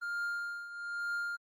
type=tone with tremolo; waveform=triangle; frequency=1404 Hz; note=F6; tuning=9 cents sharp; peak=-30 dBFS; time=0.01-1.37 s; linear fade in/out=20 ms; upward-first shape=triangle; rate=1.1 Hz; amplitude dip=75%; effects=Opus 32 kbps